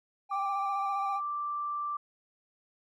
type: tone with vibrato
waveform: triangle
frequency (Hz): 792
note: G5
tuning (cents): +18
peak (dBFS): -30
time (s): 0.29-1.21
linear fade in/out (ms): 50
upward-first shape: square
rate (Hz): 15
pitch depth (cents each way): 24
type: tone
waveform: sine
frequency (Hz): 1174.7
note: D6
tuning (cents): 0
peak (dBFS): -31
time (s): 0.31-1.97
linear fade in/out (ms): 5
effects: none